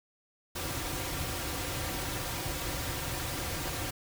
pink noise with comb filter, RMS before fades -35 dBFS, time 0.55-3.91 s, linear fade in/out 10 ms, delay 4.7 ms, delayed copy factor -0.65, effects none

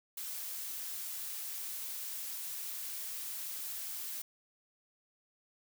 blue noise, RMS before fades -41 dBFS, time 0.17-4.22 s, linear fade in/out 5 ms, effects none

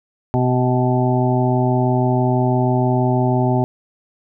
harmonic tone with a mistuned harmonic, 126.1 Hz, B2, 36 cents sharp, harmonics 1 / 2 / 3 / 5 / 6 / 7, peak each -17 / -20 / -22 / -24 / -25 / -25 dBFS, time 0.34-3.64 s, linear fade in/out 0 ms, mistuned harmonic 7, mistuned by -27 cents, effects none

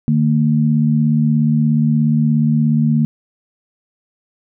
sine tone pair together, 151 / 227.9 Hz, D3 / A#3, +48 / -39 cents, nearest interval perfect fifth, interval 713 cents, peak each -14 dBFS, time 0.08-3.05 s, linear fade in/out 0 ms, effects none

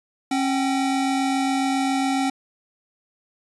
square tone pair together, 271.1 / 766 Hz, C#4 / G5, -38 / -40 cents, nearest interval octave + tritone, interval 1798 cents, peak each -22 / -26 dBFS, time 0.31-2.3 s, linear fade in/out 5 ms, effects resampled to 24000 Hz

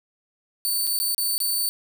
5% pulse tone with dropouts, 4526 Hz, C#8, 35 cents sharp, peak -15 dBFS, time 0.65-1.69 s, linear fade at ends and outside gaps 0 ms, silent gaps 0.869-0.874 / 0.99-1 / 1.147-1.181 / 1.38-1.403 s, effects none

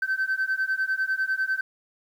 sine beating tone pair, 1537 / 1547 Hz, G6 / G6, -35 / -23 cents, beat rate 10 Hz, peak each -25 dBFS, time 0.02-1.61 s, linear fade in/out 5 ms, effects tanh soft clip ceiling -19 dBFS + 9-bit

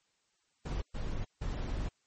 brown noise bursts at uneven times, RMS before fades -35 dBFS, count 3, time 0.65-0.82 / 0.94-1.25 / 1.41-1.89 s, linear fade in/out 10 ms, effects white hiss -75 dBFS RMS until 2.06 s + MP3 32 kbps

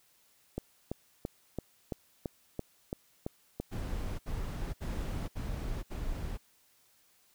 click train, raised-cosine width 2 ms, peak -21 dBFS, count 10, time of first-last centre 0.58-3.6 s, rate 2.98 Hz
brown noise bursts, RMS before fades -36 dBFS, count 5, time 3.71-6.378 s, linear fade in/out 20 ms, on 480 ms, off 67 ms
effects white hiss -67 dBFS RMS until 7.34 s

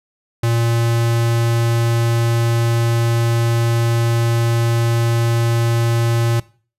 square tone, 116.54 Hz, A#2, in tune, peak -15 dBFS, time 0.43-6.4 s, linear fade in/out 5 ms, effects noise-tail reverb RT60 0.4 s tail -20 dB re dry + resampled to 32000 Hz

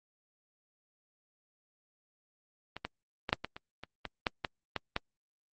clicks, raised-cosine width 0.3 ms, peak -24 / -18 / -17 / -8 / -19 / -27 / -26 / -21 / -11 / -15 / -16 / -13 dBFS, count 12, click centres 2.766 / 2.85 / 3.292 / 3.329 / 3.446 / 3.565 / 3.836 / 4.053 / 4.268 / 4.448 / 4.763 / 4.964 s, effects Opus 32 kbps

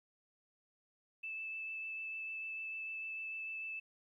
sine tone with vibrato, 2631 Hz, E7, 4 cents flat, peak -40 dBFS, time 1.23-3.8 s, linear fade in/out 10 ms, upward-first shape triangle, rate 6.7 Hz, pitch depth 10 cents each way, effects 13-bit

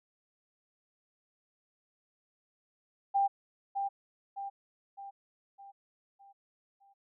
sine tone with echo, 793 Hz, G5, 20 cents sharp, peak -24 dBFS, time 3.14-3.28 s, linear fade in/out 20 ms, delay 610 ms, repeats 6, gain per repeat -6 dB, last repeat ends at 6.94 s, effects none

